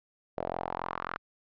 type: tone with band-pass filter sweep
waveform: sawtooth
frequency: 43.65 Hz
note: F1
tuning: in tune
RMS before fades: -36 dBFS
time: 0.37-1.18 s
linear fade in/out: 10 ms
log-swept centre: 600 to 1400 Hz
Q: 3.1
effects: resampled to 11025 Hz